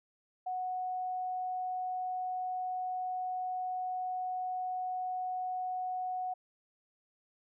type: tone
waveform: sine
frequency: 737 Hz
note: F#5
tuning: 7 cents flat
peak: -33 dBFS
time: 0.46-6.34 s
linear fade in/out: 10 ms
effects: none